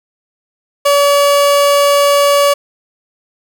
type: tone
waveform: 30% pulse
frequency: 570 Hz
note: C#5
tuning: 48 cents sharp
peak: -5 dBFS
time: 0.85-2.54 s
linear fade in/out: 10 ms
effects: none